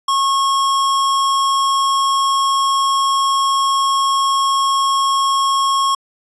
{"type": "tone", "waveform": "square", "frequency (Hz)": 1091, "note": "C#6", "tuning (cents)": -28, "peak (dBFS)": -14, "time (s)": [0.08, 5.95], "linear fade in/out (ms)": 5, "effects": ["resampled to 22050 Hz"]}